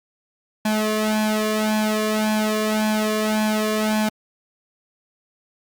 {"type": "tone with flanger", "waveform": "sawtooth", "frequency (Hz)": 215.1, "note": "A3", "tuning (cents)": -39, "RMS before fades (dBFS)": -21, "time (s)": [0.65, 4.09], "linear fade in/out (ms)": 5, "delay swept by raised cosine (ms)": [1.2, 1.75], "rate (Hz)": 1.8, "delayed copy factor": 0.95, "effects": ["Opus 48 kbps"]}